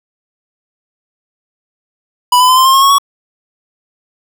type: tone with pitch steps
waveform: square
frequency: 987.8 / 1005.6 / 1023.8 / 1042.3 / 1061.1 / 1080.3 / 1099.8 / 1119.7 Hz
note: B5 / B5 / C6 / C6 / C6 / C#6 / C#6 / C#6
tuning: 0 / +31 / -38 / -7 / +24 / -45 / -14 / +17 cents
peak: -6 dBFS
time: 2.32-2.984 s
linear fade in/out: 5 ms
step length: 83 ms
effects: none